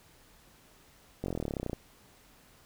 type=slowing click train; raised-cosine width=2 ms; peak=-20 dBFS; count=19; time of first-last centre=1.24-1.732 s; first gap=21 ms; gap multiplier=1.03; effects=pink hiss -60 dBFS RMS until 2.65 s